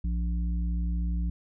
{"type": "harmonic tone", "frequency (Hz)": 58.27, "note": "A#1", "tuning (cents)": 0, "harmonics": [1, 3, 5], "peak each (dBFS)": [-26, -34, -46], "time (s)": [0.04, 1.3], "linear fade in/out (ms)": 5, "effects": []}